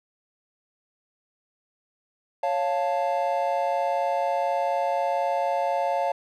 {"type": "chord", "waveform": "triangle", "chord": "Db augmented", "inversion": "none", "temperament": "equal", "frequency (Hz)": [554.4, 698.5, 880], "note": ["Db5", "F5", "A5"], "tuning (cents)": [0, 0, 0], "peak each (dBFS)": [-25, -24, -26], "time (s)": [2.43, 6.12], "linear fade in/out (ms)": 5, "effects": []}